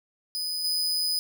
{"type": "tone with level steps", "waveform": "40% pulse", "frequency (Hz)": 4992, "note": "D#8", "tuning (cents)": 5, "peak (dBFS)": [-27, -23], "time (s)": [0.35, 1.19], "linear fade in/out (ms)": 0, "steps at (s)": 0.64, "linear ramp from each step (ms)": 5, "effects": []}